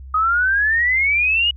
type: exponential sweep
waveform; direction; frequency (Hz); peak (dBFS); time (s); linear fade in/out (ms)
sine; up; 1244.5 to 2926; -14; 0.14-1.51; 5
effects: added 66 Hz sine -33 dBFS peak until 1.56 s